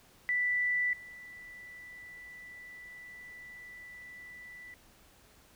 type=tone with level steps; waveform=sine; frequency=1975.5 Hz; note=B6; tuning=in tune; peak=-27 / -46 dBFS; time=0.29-4.74 s; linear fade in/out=0 ms; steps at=0.93 s; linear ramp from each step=2 ms; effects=pink hiss -61 dBFS RMS until 5.55 s